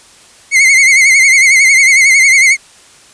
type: tone with vibrato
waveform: 45% pulse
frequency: 2144 Hz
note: C7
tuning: 42 cents sharp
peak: -4 dBFS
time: 0.51-2.57 s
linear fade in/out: 50 ms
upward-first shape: sine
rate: 11 Hz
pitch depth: 79 cents each way
effects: white hiss -41 dBFS RMS until 3.13 s + resampled to 22050 Hz